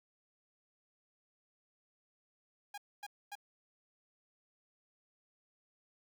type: tone bursts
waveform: sawtooth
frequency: 816 Hz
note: G#5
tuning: 31 cents flat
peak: -39 dBFS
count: 3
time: 2.74-3.354 s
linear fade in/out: 5 ms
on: 38 ms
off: 250 ms
effects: none